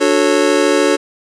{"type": "chord", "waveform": "square", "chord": "D major seventh", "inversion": "none", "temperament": "just", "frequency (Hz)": [293.7, 367.1, 440.5, 550.6], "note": ["D4", "F#4", "A4", "C#5"], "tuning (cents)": [0, -14, 2, -12], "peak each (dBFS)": -17, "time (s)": [0, 0.97], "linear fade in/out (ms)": 20, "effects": ["resampled to 22050 Hz", "7-bit"]}